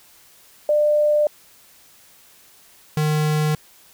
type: tone pair in turn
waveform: sine / square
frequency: 597 / 152.74 Hz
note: D5 / D#3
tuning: +28 / -32 cents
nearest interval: 2 octaves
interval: 2360 cents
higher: first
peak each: -14 / -18 dBFS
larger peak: first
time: 0.69-1.27 / 2.97-3.55 s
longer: neither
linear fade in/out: 2 ms
effects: white hiss -51 dBFS RMS until 3.93 s